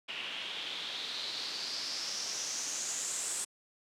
white noise with low-pass filter sweep, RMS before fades -38 dBFS, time 0.08-3.45 s, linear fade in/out 10 ms, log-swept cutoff 2800 to 8200 Hz, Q 4.8, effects high-pass 200 Hz 12 dB/octave

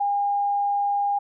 sine tone, 810 Hz, G#5, 43 cents flat, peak -20 dBFS, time 0-1.19 s, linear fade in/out 10 ms, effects none

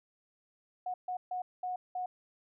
sine tone bursts at uneven times, 730 Hz, F#5, 24 cents flat, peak -33 dBFS, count 5, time 0.86-0.94 / 1.08-1.17 / 1.31-1.42 / 1.63-1.76 / 1.95-2.06 s, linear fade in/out 5 ms, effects none

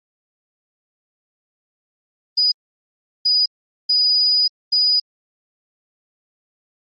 sine tone bursts at uneven times, 4941 Hz, D#8, 13 cents flat, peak -13 dBFS, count 4, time 2.37-2.52 / 3.25-3.46 / 3.89-4.48 / 4.72-5 s, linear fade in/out 10 ms, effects Opus 32 kbps

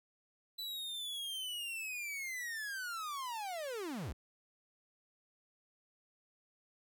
45% pulse linear sweep, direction down, 3993 to 45 Hz, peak -39 dBFS, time 0.58-4.13 s, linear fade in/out 10 ms, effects none

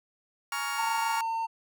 30% pulse chord, Bb minor seventh, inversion third, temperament just, 839.1 / 932.3 / 1118.8 / 1398.5 Hz, Ab5 / Bb5 / Db6 / F6, +18 / 0 / +16 / +2 cents, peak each -36 / -35 / -32 / -32 dBFS, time 0.52-1.21 s, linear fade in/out 2 ms
triangle tone, 906 Hz, A#5, 50 cents flat, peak -26 dBFS, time 0.77-1.47 s, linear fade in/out 20 ms
clicks, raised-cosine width 0.5 ms, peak -36 dBFS, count 3, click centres 0.836 / 0.89 / 0.982 s
effects none

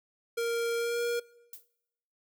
square tone with pitch glide, 466.2 to 474.1 Hz, A#4 to A#4, 0 to +29 cents, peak -29 dBFS, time 0.37-1.2 s, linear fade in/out 10 ms, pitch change +29 cents, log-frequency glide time 0.76-1.02 s
violet noise with exponential decay, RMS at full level -40 dBFS, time 1.53-1.68 s, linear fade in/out 2 ms, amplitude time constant 31 ms
effects noise-tail reverb RT60 0.9 s tail -22 dB re dry

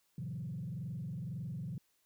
sine tone with frequency modulation, 146.83 Hz, D3, in tune, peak -37 dBFS, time 0.18-1.78 s, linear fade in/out 2 ms, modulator 21.9 Hz, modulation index 1.6, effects tanh soft clip ceiling -33 dBFS + white hiss -75 dBFS RMS until 2.05 s

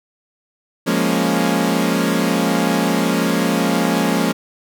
sawtooth chord, Bb minor seventh, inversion second, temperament equal, 174.61 / 207.7 / 233.1 / 277.2 Hz, F3 / Ab3 / Bb3 / Db4, 0 / 0 / 0 / 0 cents, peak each -17 dBFS, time 0.86-4.33 s, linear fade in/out 20 ms, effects none

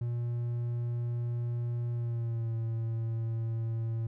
triangle tone with pitch glide, 119.3 to 113.78 Hz, A#2 to A#2, +41 to -42 cents, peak -28 dBFS, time 0.01-4.07 s, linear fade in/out 5 ms, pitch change -83 cents, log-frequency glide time 1.92-2.54 s, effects none

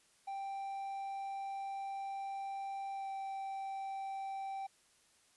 triangle tone with pitch glide, 785 to 779.1 Hz, G5 to G5, +2 to -11 cents, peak -37 dBFS, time 0.27-4.67 s, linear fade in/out 10 ms, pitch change -13 cents, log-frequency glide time 2.93-3.09 s, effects white hiss -69 dBFS RMS until 5.36 s + resampled to 24000 Hz

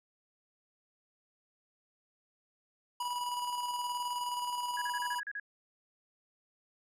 square tone with tremolo, 976 Hz, B5, 21 cents flat, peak -33 dBFS, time 3-5.2 s, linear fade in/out 5 ms, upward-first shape square, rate 19 Hz, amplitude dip 35%
sine tone bursts, 1661.2 Hz, G#6, in tune, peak -36 dBFS, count 8, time 4.77-5.398 s, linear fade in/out 2 ms, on 47 ms, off 36 ms
effects resampled to 32000 Hz

